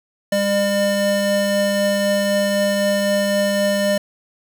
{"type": "tone pair together", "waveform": "square", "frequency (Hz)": [201.3, 600], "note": ["G3", "D5"], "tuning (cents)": [46, 37], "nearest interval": "octave + perfect fifth", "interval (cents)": 1891, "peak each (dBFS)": [-22, -18], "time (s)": [0.32, 3.98], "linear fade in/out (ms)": 5, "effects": []}